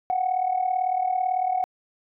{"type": "tone with amplitude modulation", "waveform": "sine", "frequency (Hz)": 740, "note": "F#5", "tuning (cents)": 0, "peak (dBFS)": -17, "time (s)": [0.1, 1.64], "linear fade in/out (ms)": 0, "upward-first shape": "sine", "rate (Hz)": 38, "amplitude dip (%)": 75, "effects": ["tanh soft clip ceiling -15 dBFS"]}